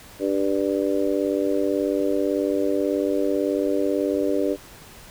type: harmonic tone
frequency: 98.2 Hz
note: G2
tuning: 4 cents sharp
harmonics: 3 / 4 / 5 / 6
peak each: -24 / -25 / -26 / -27 dBFS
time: 0.19-4.57 s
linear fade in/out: 50 ms
effects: pink hiss -45 dBFS RMS until 5.1 s